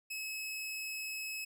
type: tone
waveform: sawtooth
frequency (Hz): 2577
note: E7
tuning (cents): -40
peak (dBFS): -35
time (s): 0.1-1.45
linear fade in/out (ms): 10
effects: none